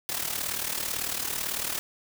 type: noise with amplitude modulation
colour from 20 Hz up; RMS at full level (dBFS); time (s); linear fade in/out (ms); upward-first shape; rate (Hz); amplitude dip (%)
white; -28; 0.09-1.79; 0; sine; 38; 70
effects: none